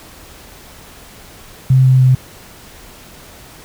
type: tone with pitch steps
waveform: sine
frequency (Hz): 130.81 / 129.91 / 129.01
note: C3 / C3 / C3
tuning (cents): 0 / -12 / -24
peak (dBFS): -6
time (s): 1.7-2.15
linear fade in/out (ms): 5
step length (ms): 150
effects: pink hiss -39 dBFS RMS until 3.64 s